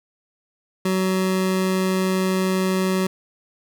25% pulse tone, 187.5 Hz, F#3, 23 cents sharp, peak -15 dBFS, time 0.85-3.07 s, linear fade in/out 5 ms, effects none

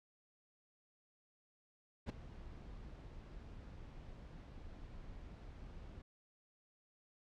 brown noise with ADSR envelope, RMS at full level -35 dBFS, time 2.06-6.02 s, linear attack 37 ms, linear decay 6 ms, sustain -17 dB, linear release 6 ms, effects low-pass 5000 Hz 12 dB/octave

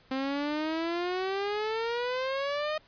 sawtooth exponential sweep, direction up, 261.6 to 623 Hz, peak -25 dBFS, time 0.11-2.78 s, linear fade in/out 5 ms, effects pink hiss -60 dBFS RMS until 2.87 s + resampled to 11025 Hz

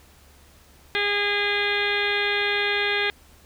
harmonic tone with a mistuned harmonic, 409.1 Hz, G#4, 26 cents flat, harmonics 1 / 2 / 3 / 4 / 5 / 6 / 7 / 8 / 9 / 10, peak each -28 / -33 / -36 / -27 / -27 / -29 / -39 / -31 / -31 / -38 dBFS, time 0.95-3.1 s, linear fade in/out 0 ms, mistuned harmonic 9, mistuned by -37 cents, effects added 71 Hz sine -54 dBFS peak until 3.45 s + pink hiss -54 dBFS RMS until 3.45 s

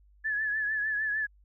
sine tone with vibrato, 1717 Hz, A6, 43 cents flat, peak -27 dBFS, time 0.24-1.27 s, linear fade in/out 20 ms, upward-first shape triangle, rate 6.6 Hz, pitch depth 63 cents each way, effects added 50 Hz sine -57 dBFS peak until 1.44 s

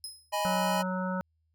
25% pulse tone with exponential decay, 5110 Hz, D#8, 45 cents sharp, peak -30 dBFS, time 0.04-0.34 s, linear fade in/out 1 ms, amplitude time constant 65 ms
square chord, G# minor, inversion second, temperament equal, 622.3 / 830.6 / 987.8 Hz, D#5 / G#5 / B5, 0 / 0 / 0 cents, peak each -33 dBFS, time 0.32-0.83 s, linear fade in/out 20 ms
harmonic tone, 185 Hz, F#3, in tune, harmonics 1 / 3 / 5 / 7 / 8, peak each -31 / -36 / -38 / -39 / -40 dBFS, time 0.45-1.21 s, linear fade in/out 0 ms
effects added 80 Hz sine -70 dBFS peak until 1.54 s

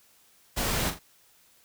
pink noise with echo, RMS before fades -28 dBFS, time 0.56-0.91 s, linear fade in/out 20 ms, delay 42 ms, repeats 2, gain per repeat -9 dB, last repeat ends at 0.994 s, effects white hiss -61 dBFS RMS until 1.64 s

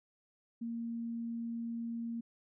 sine tone, 232 Hz, A#3, 8 cents flat, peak -36 dBFS, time 0.61-2.21 s, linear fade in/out 10 ms, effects none

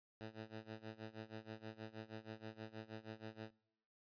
10% pulse tone with tremolo, 110 Hz, A2, in tune, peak -38 dBFS, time 0.21-3.51 s, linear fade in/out 0 ms, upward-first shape sine, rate 6.3 Hz, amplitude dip 90%, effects noise-tail reverb RT60 0.9 s tail -26 dB re dry + resampled to 11025 Hz

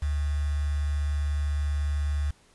sine tone with quantisation, 73 Hz, D2, 10 cents flat, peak -24 dBFS, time 0.02-2.31 s, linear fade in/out 5 ms, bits 7, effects pink hiss -60 dBFS RMS until 2.54 s + resampled to 24000 Hz

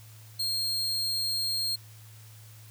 40% pulse tone, 4227 Hz, C8, 17 cents sharp, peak -26 dBFS, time 0.39-1.76 s, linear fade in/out 10 ms, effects added 109 Hz sine -48 dBFS peak until 2.7 s + white hiss -55 dBFS RMS until 2.7 s

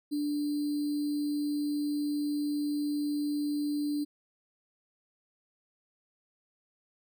sine tone with sample-and-hold, 293.7 Hz, D4, in tune, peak -28 dBFS, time 0.11-4.05 s, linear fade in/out 20 ms, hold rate 4410 Hz, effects none

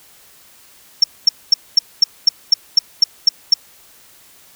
sine tone bursts, 5480 Hz, F8, 34 cents flat, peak -5 dBFS, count 11, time 1.02-3.54 s, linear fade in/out 5 ms, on 20 ms, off 230 ms, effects white hiss -47 dBFS RMS until 4.55 s

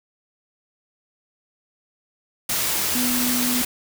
sine tone in noise, 246.9 Hz, B3, in tune, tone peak -23 dBFS, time 2.95-3.62 s, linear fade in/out 5 ms, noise white, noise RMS -23 dBFS, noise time 2.49-3.65 s, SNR -3 dB, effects none

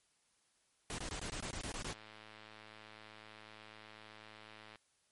pink noise bursts, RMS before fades -42 dBFS, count 10, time 0.9-1.929 s, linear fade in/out 0 ms, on 84 ms, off 21 ms
click train, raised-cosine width 0.3 ms, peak -37 dBFS, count 315, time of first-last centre 1.85-4.757 s, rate 108 Hz
effects white hiss -75 dBFS RMS until 5.11 s + MP3 48 kbps

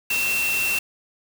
sine tone in noise, 2700 Hz, E7, 41 cents sharp, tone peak -21 dBFS, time 0.1-0.79 s, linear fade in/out 5 ms, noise white, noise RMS -28 dBFS, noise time 0.1-0.79 s, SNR +4 dB, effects none

